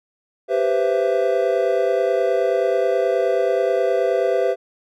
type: chord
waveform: triangle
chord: C major seventh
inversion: second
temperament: equal with one note detuned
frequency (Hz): 392 / 493.9 / 523.3 / 666.5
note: G4 / B4 / C5 / E5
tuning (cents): 0 / 0 / 0 / +19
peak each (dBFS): -20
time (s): 0.48-4.56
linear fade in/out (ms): 50
effects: none